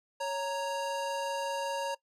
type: tone pair together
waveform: square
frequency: 554.4 / 932.4 Hz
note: C#5 / A#5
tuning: 0 / 0 cents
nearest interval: major sixth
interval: 900 cents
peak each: -35 / -35 dBFS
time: 0.2-1.95 s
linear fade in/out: 10 ms
effects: noise-tail reverb RT60 0.1 s tail -20 dB re dry + low-pass 9000 Hz 12 dB/octave